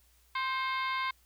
harmonic tone with a mistuned harmonic, 523.3 Hz, C5, in tune, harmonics 2 / 3 / 4 / 5 / 6 / 7 / 8 / 9, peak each -32 / -39 / -36 / -47 / -47 / -43 / -49 / -50 dBFS, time 0.35-1.11 s, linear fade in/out 5 ms, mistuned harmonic 4, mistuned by +42 cents, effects added 60 Hz sine -65 dBFS peak until 1.25 s + white hiss -67 dBFS RMS until 1.25 s

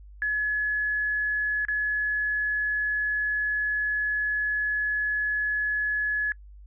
sine tone with dropouts, 1700 Hz, G#6, 40 cents sharp, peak -23 dBFS, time 0.22-6.32 s, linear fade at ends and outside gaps 1 ms, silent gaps 1.651-1.684 s, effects noise-tail reverb RT60 0.1 s tail -26 dB re dry + added 50 Hz sine -44 dBFS peak until 6.66 s

